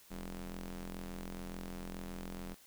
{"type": "ring-modulated tone", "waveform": "sawtooth", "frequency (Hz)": 87, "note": "F2", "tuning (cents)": -6, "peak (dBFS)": -35, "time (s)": [0.1, 2.55], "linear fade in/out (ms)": 20, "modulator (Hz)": 108, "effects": ["white hiss -61 dBFS RMS until 2.66 s"]}